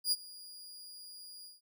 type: tone with ADSR envelope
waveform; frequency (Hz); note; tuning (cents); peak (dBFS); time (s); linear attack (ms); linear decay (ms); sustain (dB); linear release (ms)
sawtooth; 4857; D#8; -43; -23; 0.04-1.61; 79; 35; -22; 160
effects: none